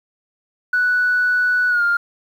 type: tone with pitch glide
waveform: sine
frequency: 1480 to 1403.4 Hz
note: F#6 to F6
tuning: 0 to +8 cents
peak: -13 dBFS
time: 0.73-1.97 s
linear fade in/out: 5 ms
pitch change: -92 cents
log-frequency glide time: 1.69-1.83 s
effects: tanh soft clip ceiling -10 dBFS + 8-bit